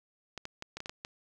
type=clicks; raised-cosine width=0.2 ms; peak=-22 dBFS; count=8; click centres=0.377 / 0.454 / 0.624 / 0.77 / 0.804 / 0.859 / 0.895 / 1.049 s; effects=none